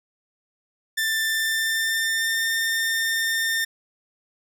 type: tone with pitch glide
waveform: sawtooth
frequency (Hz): 1777 to 1809.1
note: A6 to A6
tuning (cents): +17 to +48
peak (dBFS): -18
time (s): 0.97-3.65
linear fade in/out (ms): 10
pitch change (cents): +31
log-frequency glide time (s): 1.22-2.48
effects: none